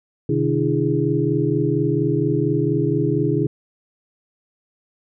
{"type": "tone cluster", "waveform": "sine", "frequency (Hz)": [128.2, 152.5, 296.2, 336.1, 414.7], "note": ["C3", "D#3", "D4", "E4", "G#4"], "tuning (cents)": [-35, -34, 15, 34, -3], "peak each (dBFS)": -23, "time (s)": [0.29, 3.47], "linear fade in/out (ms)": 5, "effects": []}